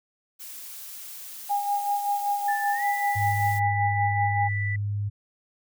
blue noise, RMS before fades -40 dBFS, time 0.39-3.6 s, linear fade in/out 20 ms
sine tone with tremolo, 813 Hz, G#5, 37 cents flat, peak -21 dBFS, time 1.49-4.49 s, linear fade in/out 20 ms, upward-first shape sine, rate 5.2 Hz, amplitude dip 55%
sine tone with pitch glide, 1760 to 1975.5 Hz, A6 to B6, 0 to 0 cents, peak -29 dBFS, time 2.48-4.76 s, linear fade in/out 5 ms, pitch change +200 cents, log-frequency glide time 2.72-2.84 s
sine tone, 102.5 Hz, G#2, 22 cents flat, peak -25 dBFS, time 3.15-5.1 s, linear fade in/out 20 ms
effects none

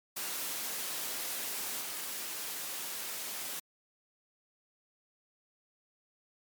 white noise with level steps, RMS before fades -37 / -39 dBFS, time 0.16-3.6 s, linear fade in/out 10 ms, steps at 1.81 s, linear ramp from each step 2 ms, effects high-pass 200 Hz 12 dB/octave + MP3 96 kbps

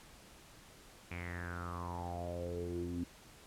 sawtooth tone with low-pass filter sweep, 87.31 Hz, F2, in tune, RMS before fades -41 dBFS, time 1.11-3.04 s, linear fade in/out 5 ms, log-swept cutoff 2400 to 260 Hz, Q 8.5, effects pink hiss -58 dBFS RMS until 3.46 s + low-pass 12000 Hz 12 dB/octave

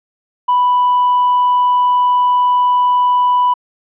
triangle tone with hard clipping, 989 Hz, B5, 2 cents sharp, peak -9 dBFS, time 0.48-3.54 s, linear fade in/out 10 ms, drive 2 dB, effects resampled to 8000 Hz

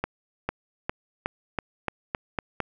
accelerating click train, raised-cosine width 0.5 ms, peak -11 dBFS, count 9, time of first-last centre 0.04-2.603 s, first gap 450 ms, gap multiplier 0.9, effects none

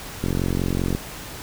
click train, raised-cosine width 3 ms, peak -10 dBFS, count 33, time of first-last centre 0.24-0.95 s, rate 45.1 Hz, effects pink hiss -36 dBFS RMS until 1.42 s

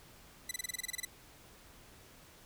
10% pulse tone bursts, 2000 Hz, B6, 21 cents sharp, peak -26 dBFS, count 12, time 0.49-1.051 s, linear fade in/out 5 ms, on 22 ms, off 27 ms, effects pink hiss -58 dBFS RMS until 2.45 s

